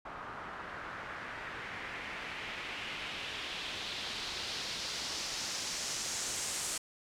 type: noise with low-pass filter sweep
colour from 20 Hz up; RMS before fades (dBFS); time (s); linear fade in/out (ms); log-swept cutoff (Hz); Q
white; -40; 0.05-6.78; 5; 1200 to 8200; 1.9
effects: none